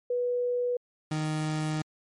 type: tone pair in turn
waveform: sine / 30% pulse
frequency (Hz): 490 / 154.73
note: B4 / D#3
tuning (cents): -14 / -9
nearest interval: octave + minor sixth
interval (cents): 1995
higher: first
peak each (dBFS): -25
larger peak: neither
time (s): 0.1-0.77 / 1.11-1.82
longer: second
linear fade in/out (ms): 5
effects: MP3 48 kbps